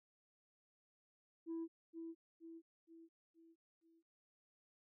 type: tone with echo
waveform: sine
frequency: 329.6 Hz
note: E4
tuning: in tune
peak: -39 dBFS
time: 1.46-1.68 s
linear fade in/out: 50 ms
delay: 470 ms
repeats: 5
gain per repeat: -6 dB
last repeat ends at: 4.03 s
effects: tanh soft clip ceiling -39 dBFS